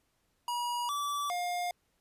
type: tone with pitch steps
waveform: square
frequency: 962 / 1156 / 709 Hz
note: B5 / D6 / F5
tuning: -46 / -28 / +26 cents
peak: -32 dBFS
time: 0.48-1.71 s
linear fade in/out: 2 ms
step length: 410 ms
effects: pink hiss -75 dBFS RMS until 2 s + resampled to 32000 Hz

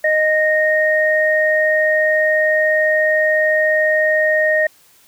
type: tone pair together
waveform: sine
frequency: 619.7 / 1857 Hz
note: D#5 / A#6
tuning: -7 / -7 cents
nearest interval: octave + perfect fifth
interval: 1900 cents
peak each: -15 dBFS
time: 0.04-4.67 s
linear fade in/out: 5 ms
effects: white hiss -51 dBFS RMS until 5.07 s

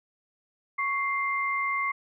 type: tone pair together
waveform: sine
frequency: 1110 / 2095 Hz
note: C#6 / C7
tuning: +2 / +2 cents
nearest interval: major seventh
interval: 1100 cents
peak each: -28 dBFS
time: 0.78-1.92 s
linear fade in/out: 10 ms
effects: none

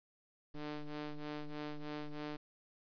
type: ring-modulated tone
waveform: sawtooth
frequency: 149.6 Hz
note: D3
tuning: 32 cents sharp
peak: -34 dBFS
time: 0.54-2.37 s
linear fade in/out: 10 ms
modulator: 148 Hz
effects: resampled to 11025 Hz + 11-bit

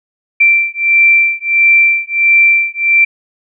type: beating tone pair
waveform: sine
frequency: 2349 / 2350.5 Hz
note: D7 / D7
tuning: 0 / +1 cents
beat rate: 1.5 Hz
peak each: -10 dBFS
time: 0.4-3.05 s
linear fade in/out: 10 ms
effects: none

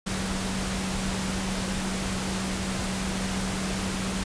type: tone in noise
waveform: sine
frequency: 189.8 Hz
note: F#3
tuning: 44 cents sharp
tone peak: -30 dBFS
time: 0.06-4.24 s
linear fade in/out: 10 ms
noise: pink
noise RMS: -31 dBFS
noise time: 0.06-4.24 s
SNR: -2 dB
effects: resampled to 22050 Hz

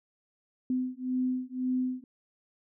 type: beating tone pair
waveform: sine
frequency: 253.8 / 255.7 Hz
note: B3 / C4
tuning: +47 / -40 cents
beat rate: 1.9 Hz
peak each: -31 dBFS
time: 0.7-2.04 s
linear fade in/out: 2 ms
effects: none

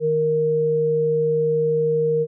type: tone pair together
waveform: sine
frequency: 155.56 / 466.2 Hz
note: D#3 / A#4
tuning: 0 / 0 cents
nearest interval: octave + perfect fifth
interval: 1900 cents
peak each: -26 / -17 dBFS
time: 0-2.27 s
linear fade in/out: 50 ms
effects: none

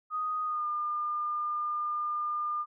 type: tone with pitch glide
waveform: sine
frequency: 1244.5 to 1205.6 Hz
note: D#6 to D6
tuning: 0 to +45 cents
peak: -29 dBFS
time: 0.1-2.66 s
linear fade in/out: 50 ms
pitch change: -55 cents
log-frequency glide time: 0.44-0.67 s
effects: none

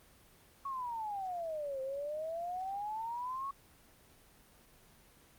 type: exponential two-way sweep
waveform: sine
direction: down then up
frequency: 1118 to 523.3 to 1118 Hz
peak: -36 dBFS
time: 0.65-3.51 s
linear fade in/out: 5 ms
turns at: 1.81 s
effects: pink hiss -62 dBFS RMS until 5.38 s + Opus 24 kbps

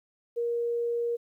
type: tone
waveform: sine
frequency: 471.7 Hz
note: A#4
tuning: 20 cents sharp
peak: -26 dBFS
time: 0.36-1.17 s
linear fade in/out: 20 ms
effects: 11-bit

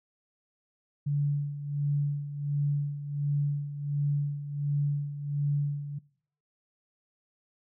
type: tone with tremolo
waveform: sine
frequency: 144.2 Hz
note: D3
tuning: 31 cents flat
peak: -23 dBFS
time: 1.06-5.99 s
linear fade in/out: 10 ms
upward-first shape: sine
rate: 1.4 Hz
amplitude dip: 70%
effects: noise-tail reverb RT60 0.6 s tail -23 dB re dry

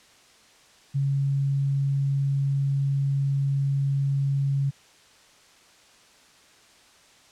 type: tone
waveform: sine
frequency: 138.59 Hz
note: C#3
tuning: in tune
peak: -21 dBFS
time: 0.94-4.71 s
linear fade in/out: 20 ms
effects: white hiss -55 dBFS RMS until 7.31 s + low-pass 7000 Hz 12 dB/octave

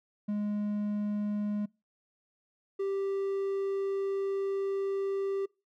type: tone pair in turn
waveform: triangle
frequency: 207.7 / 392.1 Hz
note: G#3 / G4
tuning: 0 / 0 cents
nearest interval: major seventh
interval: 1100 cents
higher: second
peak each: -27 dBFS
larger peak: neither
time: 0.28-1.66 / 2.79-5.46 s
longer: second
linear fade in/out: 10 ms
effects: noise-tail reverb RT60 0.3 s tail -26 dB re dry

